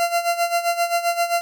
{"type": "tone with tremolo", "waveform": "40% pulse", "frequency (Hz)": 688, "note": "F5", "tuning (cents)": -26, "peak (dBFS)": -15, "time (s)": [0, 1.41], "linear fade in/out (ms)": 0, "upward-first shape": "sine", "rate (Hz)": 7.6, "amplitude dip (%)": 75, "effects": []}